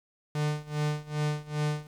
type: tone with tremolo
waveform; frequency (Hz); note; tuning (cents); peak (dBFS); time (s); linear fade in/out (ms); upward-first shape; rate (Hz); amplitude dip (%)
45% pulse; 149.9; D3; +36; -25; 0.35-1.87; 2; sine; 2.5; 90
effects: low-pass 8000 Hz 12 dB/octave + 9-bit